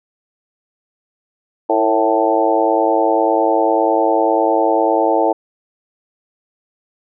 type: harmonic tone with a mistuned harmonic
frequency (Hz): 110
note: A2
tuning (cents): 0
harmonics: 3 / 4 / 5 / 6 / 7 / 8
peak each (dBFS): -19 / -19 / -19 / -19 / -19 / -19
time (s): 1.69-5.33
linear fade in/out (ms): 10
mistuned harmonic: 4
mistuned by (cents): +46
effects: none